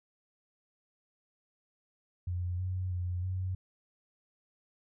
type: tone with pitch steps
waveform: sine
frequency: 89 / 92.2 / 89.4 / 92.8 Hz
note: F2 / F#2 / F2 / F#2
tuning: +33 / -6 / +41 / +6 cents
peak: -31 dBFS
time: 2.27-3.55 s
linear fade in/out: 5 ms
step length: 320 ms
effects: none